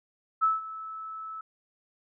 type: tone with ADSR envelope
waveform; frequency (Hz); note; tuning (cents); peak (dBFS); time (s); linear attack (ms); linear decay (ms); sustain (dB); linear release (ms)
sine; 1306; E6; -17; -19; 0.41-1.41; 25; 170; -17; 4
effects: none